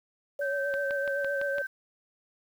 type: tone with vibrato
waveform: sine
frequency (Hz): 561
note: C#5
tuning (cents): +21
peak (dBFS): -29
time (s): 0.39-1.62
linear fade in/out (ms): 5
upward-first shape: sine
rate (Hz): 7.8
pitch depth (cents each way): 37
type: tone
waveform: sine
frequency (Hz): 1554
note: G6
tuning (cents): -16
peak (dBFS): -31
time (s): 0.41-1.67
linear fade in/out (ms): 10
type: click train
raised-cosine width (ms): 0.3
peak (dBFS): -23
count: 6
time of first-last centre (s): 0.74-1.583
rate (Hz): 5.93
effects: 9-bit